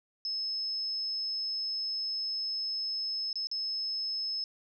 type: tone with dropouts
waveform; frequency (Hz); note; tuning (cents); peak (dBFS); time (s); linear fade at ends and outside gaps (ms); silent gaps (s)
sine; 5200; E8; -24; -31; 0.25-4.44; 1; 3.329-3.356 / 3.471-3.514
effects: none